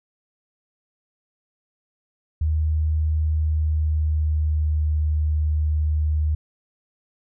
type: tone with pitch glide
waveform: sine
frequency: 77.7 to 76.45 Hz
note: D#2 to D#2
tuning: -2 to -30 cents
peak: -18 dBFS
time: 2.41-6.35 s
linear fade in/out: 5 ms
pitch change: -28 cents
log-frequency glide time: 3.33-4.85 s
effects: none